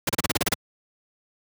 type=noise bursts; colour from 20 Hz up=pink; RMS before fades=-21 dBFS; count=9; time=0.07-0.541 s; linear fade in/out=5 ms; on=23 ms; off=33 ms; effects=high-pass 100 Hz 12 dB/octave